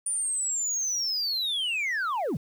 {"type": "linear sweep", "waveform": "sine", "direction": "down", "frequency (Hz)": [9397, 109.6], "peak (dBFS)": -23, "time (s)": [0.06, 2.37], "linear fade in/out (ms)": 5, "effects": ["tanh soft clip ceiling -25 dBFS", "9-bit"]}